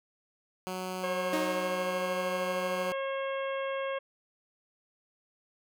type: tone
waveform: 10% pulse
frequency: 185 Hz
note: F#3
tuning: in tune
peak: -26 dBFS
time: 0.67-2.92 s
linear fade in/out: 0 ms
type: harmonic tone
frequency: 542 Hz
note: C#5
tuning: 39 cents flat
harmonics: 1 / 2 / 3 / 4 / 5 / 6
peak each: -32 / -38 / -42 / -44 / -46 / -48 dBFS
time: 1.03-3.99 s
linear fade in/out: 10 ms
type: tone with exponential decay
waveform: sawtooth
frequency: 311.6 Hz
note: D#4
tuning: 3 cents sharp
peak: -25 dBFS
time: 1.33-2.35 s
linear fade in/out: 2 ms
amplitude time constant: 220 ms
effects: none